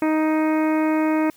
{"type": "harmonic tone", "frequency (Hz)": 312.1, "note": "D#4", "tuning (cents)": 5, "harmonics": [1, 2, 3, 4, 5, 6, 7, 8], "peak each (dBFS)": [-18, -26, -28, -33, -36, -37, -35, -39], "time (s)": [0.02, 1.3], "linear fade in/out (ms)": 2, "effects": ["white hiss -54 dBFS RMS until 1.36 s"]}